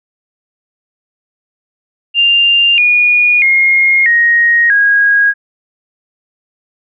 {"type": "tone with pitch steps", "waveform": "sine", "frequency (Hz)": [2794, 2446, 2142, 1875.6, 1642.2], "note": ["F7", "D#7", "C7", "A#6", "G#6"], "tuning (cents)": [0, -30, 40, 10, -20], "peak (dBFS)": -6, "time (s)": [2.14, 5.34], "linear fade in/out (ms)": 50, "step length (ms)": 640, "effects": []}